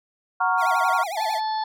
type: chord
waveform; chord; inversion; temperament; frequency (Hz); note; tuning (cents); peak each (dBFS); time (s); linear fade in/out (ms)
sine; Gb major seventh; none; equal; 740 / 932.3 / 1108.7 / 1396.9; Gb5 / Bb5 / Db6 / F6; 0 / 0 / 0 / 0; -24; 0.4-1.04; 10
type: tone with vibrato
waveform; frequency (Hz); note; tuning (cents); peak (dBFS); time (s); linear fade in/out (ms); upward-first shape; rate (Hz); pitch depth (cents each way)
square; 731; F#5; -21; -28; 0.57-1.41; 50; sine; 11; 230
type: harmonic tone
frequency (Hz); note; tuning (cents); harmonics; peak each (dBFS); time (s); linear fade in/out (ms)
871; A5; -18; 1 / 2 / 4 / 5 / 6; -23 / -39 / -41 / -36 / -49; 1.17-1.64; 5
effects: none